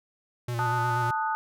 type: tone with vibrato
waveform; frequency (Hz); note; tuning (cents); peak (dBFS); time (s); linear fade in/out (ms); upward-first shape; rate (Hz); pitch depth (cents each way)
square; 119.6; A#2; +45; -29; 0.48-1.11; 5; square; 8.3; 30
type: chord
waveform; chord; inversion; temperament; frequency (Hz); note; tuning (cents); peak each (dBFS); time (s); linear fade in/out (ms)
sine; D# diminished; second; equal; 880 / 1244.5 / 1480; A5 / D#6 / F#6; 0 / 0 / 0; -27 / -31 / -33; 0.59-1.35; 0
effects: none